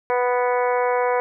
harmonic tone, 246.9 Hz, B3, in tune, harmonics 2 / 3 / 4 / 5 / 6 / 7 / 8 / 9, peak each -20 / -25 / -24 / -34 / -32 / -35 / -36 / -34 dBFS, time 0.1-1.2 s, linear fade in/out 0 ms, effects none

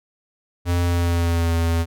square tone with pitch glide, 87.31 to 83.46 Hz, F2 to E2, 0 to +22 cents, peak -18 dBFS, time 0.65-1.86 s, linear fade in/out 50 ms, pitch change -78 cents, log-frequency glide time 0.82-1.53 s, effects none

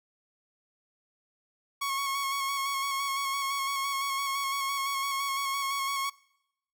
sawtooth tone with vibrato, 1102 Hz, C#6, 11 cents flat, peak -25 dBFS, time 1.81-6.1 s, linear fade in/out 10 ms, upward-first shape square, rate 5.9 Hz, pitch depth 22 cents each way, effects noise-tail reverb RT60 0.8 s tail -23 dB re dry

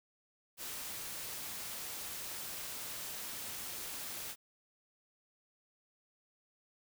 white noise, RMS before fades -43 dBFS, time 0.57-4.36 s, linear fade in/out 50 ms, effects none

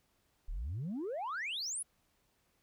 sine exponential sweep, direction up, 32 to 11175 Hz, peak -34 dBFS, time 0.48-1.83 s, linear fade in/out 10 ms, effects tanh soft clip ceiling -34 dBFS + pink hiss -75 dBFS RMS until 2.62 s

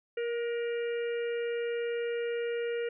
harmonic tone with a mistuned harmonic, 470.5 Hz, A#4, 16 cents sharp, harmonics 1 / 3 / 4 / 5 / 6, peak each -30 / -44 / -45 / -47 / -48 dBFS, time 0.17-2.89 s, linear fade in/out 5 ms, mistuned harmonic 3, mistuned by +25 cents, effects none

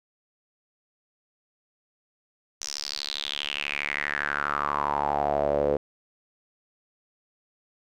sawtooth tone with band-pass filter sweep, 72.4 Hz, D2, 24 cents flat, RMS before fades -28 dBFS, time 2.61-5.77 s, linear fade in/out 5 ms, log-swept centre 6000 to 480 Hz, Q 5.8, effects none

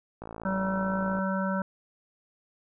click train, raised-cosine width 1 ms, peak -25 dBFS, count 55, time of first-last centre 0.22-1.188 s, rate 55.8 Hz
harmonic tone, 191.1 Hz, G3, 44 cents flat, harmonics 1 / 3 / 5 / 7 / 8, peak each -28 / -33 / -35 / -36 / -37 dBFS, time 0.45-1.62 s, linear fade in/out 2 ms
effects none

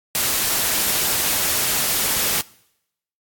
white noise, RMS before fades -20 dBFS, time 0.15-2.41 s, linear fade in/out 0 ms, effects noise-tail reverb RT60 0.8 s tail -23 dB re dry + AAC 64 kbps

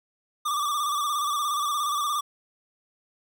square tone with vibrato, 1174.7 Hz, D6, in tune, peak -25 dBFS, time 0.45-2.21 s, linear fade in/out 10 ms, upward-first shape square, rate 17 Hz, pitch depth 48 cents each way, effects none

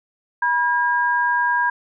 sine tone pair together, 970.7 / 1620 Hz, B5 / G#6, -30 / -43 cents, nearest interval major sixth, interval 887 cents, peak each -19 dBFS, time 0.42-1.7 s, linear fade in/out 5 ms, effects none

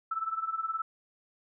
sine tone with tremolo, 1318.5 Hz, E6, in tune, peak -27 dBFS, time 0.11-0.82 s, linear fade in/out 5 ms, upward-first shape sine, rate 19 Hz, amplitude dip 80%, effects none

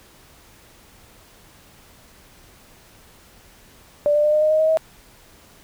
sine tone with pitch steps, 587 / 594.2 / 601.4 / 608.8 / 616.2 / 623.7 / 631.3 / 639 Hz, D5 / D5 / D5 / D#5 / D#5 / D#5 / D#5 / D#5, -1 / +20 / +41 / -38 / -17 / +4 / +25 / +46 cents, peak -14 dBFS, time 4.06-4.772 s, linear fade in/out 0 ms, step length 89 ms, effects pink hiss -50 dBFS RMS until 5.63 s

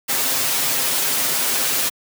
white noise with comb filter, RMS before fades -20 dBFS, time 0.08-1.9 s, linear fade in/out 20 ms, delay 7.5 ms, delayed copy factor +0.8, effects high-pass 150 Hz 12 dB/octave

